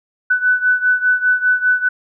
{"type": "beating tone pair", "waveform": "sine", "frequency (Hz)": [1494, 1499], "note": ["F#6", "F#6"], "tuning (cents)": [16, 22], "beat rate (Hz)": 5, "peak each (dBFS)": [-14, -17], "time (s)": [0.3, 1.89], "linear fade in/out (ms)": 10, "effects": []}